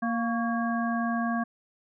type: harmonic tone with a mistuned harmonic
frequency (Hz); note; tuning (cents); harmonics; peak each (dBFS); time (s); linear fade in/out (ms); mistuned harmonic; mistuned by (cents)
233.1; A#3; 0; 1 / 3 / 5 / 7; -27 / -32 / -34 / -35; 0.02-1.44; 10; 5; -63
effects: none